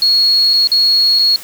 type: tone with dropouts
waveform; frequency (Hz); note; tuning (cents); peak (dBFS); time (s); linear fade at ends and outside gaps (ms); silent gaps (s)
sine; 4323; C#8; -44; -8; 0.02-1.36; 1; 0.535-0.538 / 0.673-0.717 / 1.189-1.193
effects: white hiss -33 dBFS RMS until 1.43 s